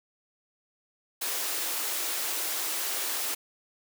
white high-pass noise, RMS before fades -31 dBFS, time 1.21-3.35 s, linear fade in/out 10 ms, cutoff 290 Hz, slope 48 dB/octave, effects none

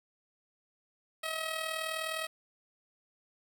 10% pulse tone with amplitude modulation, 639 Hz, D#5, 46 cents sharp, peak -23 dBFS, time 1.23-2.27 s, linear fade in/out 10 ms, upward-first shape sine, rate 39.7 Hz, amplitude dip 55%, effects 10-bit

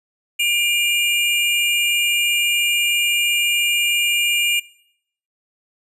square tone pair together, 2391 / 2843 Hz, D7 / F7, +30 / +30 cents, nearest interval minor third, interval 300 cents, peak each -20 dBFS, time 0.39-4.6 s, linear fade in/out 10 ms, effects noise-tail reverb RT60 0.7 s tail -20 dB re dry + resampled to 32000 Hz

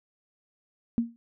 sine tone with exponential decay, 233.1 Hz, A#3, in tune, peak -18 dBFS, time 0.98-1.16 s, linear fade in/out 0 ms, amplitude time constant 38 ms, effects none

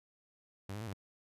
sawtooth tone with pitch steps, 98.1 / 105.1 / 113.6 / 98.3 Hz, G2 / G#2 / A#2 / G2, +2 / +21 / -44 / +5 cents, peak -36 dBFS, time 0.69-0.934 s, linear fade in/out 5 ms, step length 61 ms, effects resampled to 32000 Hz

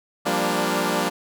10% pulse chord, G minor seventh, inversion third, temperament equal with one note detuned, 174.61 / 197.7 / 233.1 / 293.7 Hz, F3 / G3 / Bb3 / D4, 0 / +15 / 0 / 0 cents, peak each -18 dBFS, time 0.25-1.1 s, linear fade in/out 20 ms, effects none

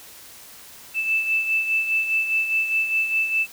sine beating tone pair, 2637 / 2641.9 Hz, E7 / E7, 0 / +3 cents, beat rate 4.9 Hz, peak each -20 / -28 dBFS, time 0.94-3.47 s, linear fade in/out 50 ms, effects white hiss -44 dBFS RMS until 3.52 s

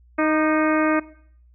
harmonic tone with a mistuned harmonic, 311.1 Hz, D#4, in tune, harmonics 1 / 2 / 3 / 4 / 5 / 6 / 7 / 8, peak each -20 / -23 / -30 / -26 / -28 / -32 / -31 / -35 dBFS, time 0.18-1 s, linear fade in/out 10 ms, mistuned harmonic 4, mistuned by -33 cents, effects noise-tail reverb RT60 0.6 s tail -19 dB re dry + added 60 Hz sine -50 dBFS peak until 1.54 s

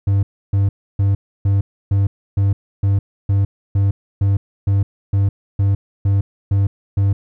triangle tone bursts, 99 Hz, G2, 18 cents sharp, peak -10 dBFS, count 16, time 0.07-7.13 s, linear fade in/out 5 ms, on 160 ms, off 300 ms, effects none

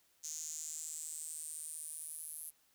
sawtooth tone with high-pass filter sweep, 155.56 Hz, D#3, in tune, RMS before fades -45 dBFS, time 0.23-2.51 s, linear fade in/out 20 ms, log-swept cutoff 6500 to 11000 Hz, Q 7.5, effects white hiss -72 dBFS RMS until 2.74 s

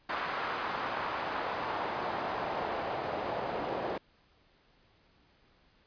pink noise with band-pass filter sweep, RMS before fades -35 dBFS, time 0.09-3.98 s, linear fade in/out 5 ms, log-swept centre 1200 to 590 Hz, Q 1.4, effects pink hiss -66 dBFS RMS until 5.86 s + resampled to 11025 Hz

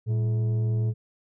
sine tone with frequency modulation, 113 Hz, A2, 47 cents sharp, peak -19 dBFS, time 0.06-0.94 s, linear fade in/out 50 ms, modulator 313 Hz, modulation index 0.26, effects tanh soft clip ceiling -21 dBFS

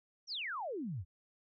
sine exponential sweep, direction down, 5920 to 77.2 Hz, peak -37 dBFS, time 0.27-1.05 s, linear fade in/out 50 ms, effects none

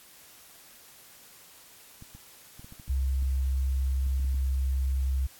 clicks, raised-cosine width 5 ms, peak -34 dBFS, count 12, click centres 2.024 / 2.15 / 2.595 / 2.645 / 2.724 / 2.798 / 2.88 / 3.225 / 4.066 / 4.198 / 4.246 / 4.345 s
sine tone, 66.4 Hz, C2, 26 cents sharp, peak -24 dBFS, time 2.89-5.27 s, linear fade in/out 10 ms
effects white hiss -53 dBFS RMS until 5.39 s + AAC 64 kbps

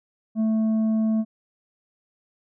sine tone with tanh clipping, 220 Hz, A3, in tune, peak -20 dBFS, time 0.35-1.25 s, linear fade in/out 50 ms, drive 5 dB, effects none

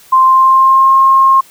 sine tone with pitch glide, 1046.5 to 1070.3 Hz, C6 to C6, 0 to +39 cents, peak -4 dBFS, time 0.12-1.41 s, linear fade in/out 10 ms, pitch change +39 cents, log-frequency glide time 0.24-0.94 s, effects white hiss -42 dBFS RMS until 1.5 s

